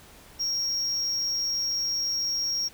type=tone with amplitude modulation; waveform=triangle; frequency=5588 Hz; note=F8; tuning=in tune; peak=-22 dBFS; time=0.39-2.69 s; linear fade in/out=20 ms; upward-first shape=sine; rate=194 Hz; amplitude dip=45%; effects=pink hiss -51 dBFS RMS until 2.73 s